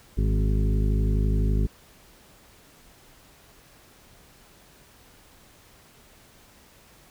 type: harmonic tone with a mistuned harmonic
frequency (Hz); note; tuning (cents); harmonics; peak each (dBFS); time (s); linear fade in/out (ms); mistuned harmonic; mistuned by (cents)
52; G#1; +3; 1 / 2 / 3 / 4 / 5 / 7 / 8; -21 / -27 / -31 / -33 / -35 / -38 / -39; 0.17-1.67; 10; 4; -24
effects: pink hiss -54 dBFS RMS until 7.1 s